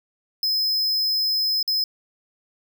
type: tone with dropouts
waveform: square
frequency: 5100 Hz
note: D#8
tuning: 42 cents sharp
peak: -20 dBFS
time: 0.43-1.84 s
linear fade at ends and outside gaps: 2 ms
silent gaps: 1.628-1.677 s
effects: none